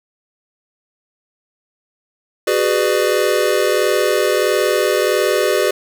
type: chord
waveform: square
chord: G# half-diminished seventh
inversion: third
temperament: just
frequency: 373.8 / 415.3 / 498.4 / 598 Hz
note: F#4 / G#4 / B4 / D5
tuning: +18 / 0 / +16 / +31 cents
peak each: -20 dBFS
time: 2.47-5.71 s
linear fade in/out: 5 ms
effects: none